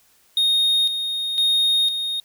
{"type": "tone with tremolo", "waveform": "triangle", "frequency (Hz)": 3710, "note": "A#7", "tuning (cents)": -9, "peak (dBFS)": -14, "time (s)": [0.37, 2.2], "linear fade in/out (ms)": 2, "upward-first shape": "square", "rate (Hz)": 0.99, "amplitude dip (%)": 55, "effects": ["white hiss -58 dBFS RMS until 2.24 s"]}